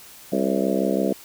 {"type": "harmonic tone with a mistuned harmonic", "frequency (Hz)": 66, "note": "C2", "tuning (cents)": 16, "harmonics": [3, 4, 5, 6, 7, 8, 9, 10], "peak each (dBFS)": [-25, -26, -27, -28, -28, -29, -30, -30], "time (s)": [0.32, 1.13], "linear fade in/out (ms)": 5, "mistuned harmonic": 9, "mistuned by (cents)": -50, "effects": ["white hiss -45 dBFS RMS until 1.24 s"]}